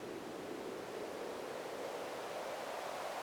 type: noise with band-pass filter sweep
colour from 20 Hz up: white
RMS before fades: -44 dBFS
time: 0-3.22 s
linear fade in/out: 2 ms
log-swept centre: 340 to 680 Hz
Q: 2.1
effects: none